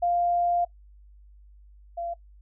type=tone pair in turn; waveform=sine; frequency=698.5 / 685.3 Hz; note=F5 / F5; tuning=0 / -33 cents; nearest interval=unison; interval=33 cents; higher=first; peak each=-21 / -29 dBFS; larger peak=first; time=0.02-0.65 / 1.97-2.14 s; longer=first; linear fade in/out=10 ms; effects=noise-tail reverb RT60 0.1 s tail -20 dB re dry + added 50 Hz sine -49 dBFS peak until 2.41 s